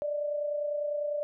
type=tone pair together; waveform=sine; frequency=587.3 / 617.3 Hz; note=D5 / D#5; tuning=0 / -14 cents; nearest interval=minor second; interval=86 cents; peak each=-29 / -39 dBFS; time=0.02-1.23 s; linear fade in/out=0 ms; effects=none